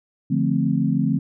sine chord, D minor seventh, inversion none, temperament equal with one note detuned, 146.83 / 173.91 / 220 / 261.6 Hz, D3 / F3 / A3 / C4, 0 / -7 / 0 / 0 cents, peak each -23 dBFS, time 0.3-1.19 s, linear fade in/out 10 ms, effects none

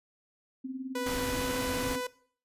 sine tone with tremolo, 261.6 Hz, C4, in tune, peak -32 dBFS, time 0.64-2.01 s, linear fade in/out 10 ms, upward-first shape sine, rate 19 Hz, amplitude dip 65%
sawtooth tone with pitch glide, 493.9 to 497.9 Hz, B4 to B4, 0 to +14 cents, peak -28 dBFS, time 0.95-2.07 s, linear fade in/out 5 ms, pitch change +14 cents, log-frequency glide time 1.2-1.55 s
pink noise, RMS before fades -36 dBFS, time 1.06-1.96 s, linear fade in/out 5 ms
effects noise-tail reverb RT60 0.5 s tail -19 dB re dry + resampled to 32000 Hz

